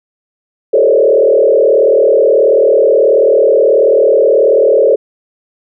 sine tone with frequency modulation, 493.1 Hz, B4, 3 cents flat, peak -5 dBFS, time 0.73-4.96 s, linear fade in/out 10 ms, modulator 38.5 Hz, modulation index 2.3, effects none

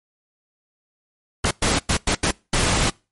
pink noise bursts at uneven times, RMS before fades -19 dBFS, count 6, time 1.44-1.51 / 1.62-1.79 / 1.89-1.97 / 2.07-2.15 / 2.23-2.31 / 2.53-2.9 s, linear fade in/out 5 ms, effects noise-tail reverb RT60 0.3 s tail -25 dB re dry + MP3 48 kbps

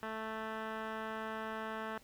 10% pulse tone with low-pass filter, 220 Hz, A3, in tune, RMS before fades -41 dBFS, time 0.03-1.98 s, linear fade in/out 0 ms, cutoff 2000 Hz, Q 2.8, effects pink hiss -63 dBFS RMS until 2.03 s

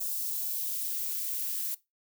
violet noise with high-pass filter sweep, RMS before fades -33 dBFS, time 0-1.75 s, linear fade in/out 10 ms, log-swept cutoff 4800 to 1200 Hz, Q 0.91, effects noise-tail reverb RT60 0.2 s tail -19 dB re dry

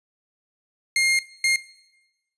sawtooth tone bursts at uneven times, 2128 Hz, C7, 29 cents sharp, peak -14 dBFS, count 2, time 0.96-1.19 / 1.44-1.56 s, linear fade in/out 2 ms, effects noise-tail reverb RT60 1.0 s tail -19 dB re dry + resampled to 24000 Hz

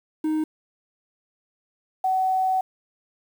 triangle / sine tone pair in turn, 311.1 / 753.3 Hz, D#4 / F#5, 0 / +31 cents, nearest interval octave + minor third, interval 1531 cents, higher second, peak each -19 dBFS, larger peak neither, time 0.24-0.44 / 2.04-2.61 s, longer second, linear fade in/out 5 ms, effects 8-bit

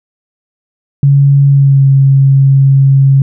sine tone with pitch glide, 140 to 136.41 Hz, C#3 to C#3, +18 to -27 cents, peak -3 dBFS, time 1.03-3.22 s, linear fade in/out 2 ms, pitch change -45 cents, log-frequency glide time 1.48-1.86 s, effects none

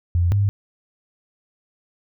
sine tone pair in turn, 87 / 100.6 Hz, F2 / G2, -6 / +45 cents, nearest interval minor third, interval 251 cents, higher second, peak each -15 dBFS, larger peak neither, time 0.15-0.32 / 0.32-0.49 s, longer neither, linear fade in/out 0 ms, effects none

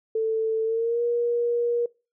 sine tone with pitch glide, 443.6 to 475.4 Hz, A4 to A#4, +14 to +34 cents, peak -21 dBFS, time 0.15-1.86 s, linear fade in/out 5 ms, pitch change +120 cents, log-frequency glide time 0.64-1.02 s, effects noise-tail reverb RT60 0.3 s tail -23 dB re dry

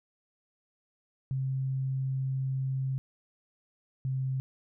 sine tone pair in turn, 132.9 / 131.91 Hz, C3 / C3, +27 / +14 cents, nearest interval unison, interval 13 cents, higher first, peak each -28 dBFS, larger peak neither, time 1.31-2.98 / 4.05-4.4 s, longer first, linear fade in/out 0 ms, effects none

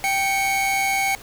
45% pulse tone pair together, 783 / 2215 Hz, G5 / C#7, -2 / -2 cents, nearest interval octave + tritone, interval 1800 cents, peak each -22 dBFS, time 0.04-1.15 s, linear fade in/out 0 ms, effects pink hiss -42 dBFS RMS until 1.22 s

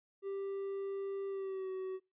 triangle tone with pitch glide, 393 to 376.8 Hz, G4 to F#4, +4 to +32 cents, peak -35 dBFS, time 0.22-2 s, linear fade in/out 50 ms, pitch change -72 cents, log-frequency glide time 1.28-1.7 s, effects noise-tail reverb RT60 0.2 s tail -21 dB re dry + resampled to 8000 Hz

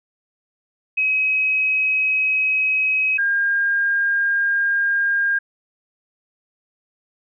sine tone pair in turn, 2544 / 1611.4 Hz, D#7 / G6, +38 / +47 cents, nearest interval minor sixth, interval 791 cents, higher first, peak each -16 / -16 dBFS, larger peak neither, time 0.97-3.18 / 3.18-5.39 s, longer neither, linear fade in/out 10 ms, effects none

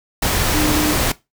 sine tone in noise, 302.9 Hz, D#4, 46 cents flat, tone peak -18 dBFS, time 0.54-0.93 s, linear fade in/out 5 ms, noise pink, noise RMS -18 dBFS, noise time 0.22-1.12 s, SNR -3 dB, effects noise-tail reverb RT60 0.2 s tail -18 dB re dry

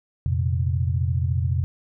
sine chord, F suspended fourth, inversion none, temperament equal, 87.31 / 116.54 / 130.81 Hz, F2 / Bb2 / C3, 0 / 0 / 0 cents, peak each -22 / -27 / -25 dBFS, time 0.26-1.64 s, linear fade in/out 0 ms, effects none

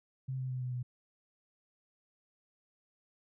sine tone with pitch steps, 131.4 / 129.52 / 127.66 / 125.83 / 124.03 Hz, C3 / C3 / C3 / B2 / B2, +8 / -17 / -42 / +33 / +8 cents, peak -34 dBFS, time 0.28-0.83 s, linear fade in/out 10 ms, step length 110 ms, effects none

